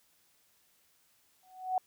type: tone with exponential growth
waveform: sine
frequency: 744 Hz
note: F#5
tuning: 9 cents sharp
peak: -24 dBFS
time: 1.43-1.78 s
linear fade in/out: 2 ms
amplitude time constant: 75 ms
effects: white hiss -69 dBFS RMS until 1.86 s